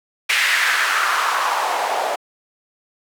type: noise with band-pass filter sweep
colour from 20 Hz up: white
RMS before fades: -19 dBFS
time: 0.29-2.16 s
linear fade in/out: 10 ms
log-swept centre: 2200 to 640 Hz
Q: 2.8
effects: high-pass 400 Hz 12 dB/octave